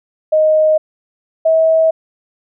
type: tone pair in turn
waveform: sine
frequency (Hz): 622.3 / 644.4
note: D#5 / E5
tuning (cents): 0 / -39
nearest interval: minor second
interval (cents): 61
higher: second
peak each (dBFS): -8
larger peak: neither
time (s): 0.32-0.78 / 1.45-1.91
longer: neither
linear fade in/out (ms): 10
effects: none